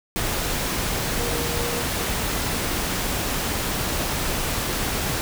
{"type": "tone in noise", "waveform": "sine", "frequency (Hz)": 474.5, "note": "A#4", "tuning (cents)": 31, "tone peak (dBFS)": -30, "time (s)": [1.19, 1.82], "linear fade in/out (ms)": 0, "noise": "pink", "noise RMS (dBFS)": -25, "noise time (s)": [0.16, 5.21], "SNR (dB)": -8, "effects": []}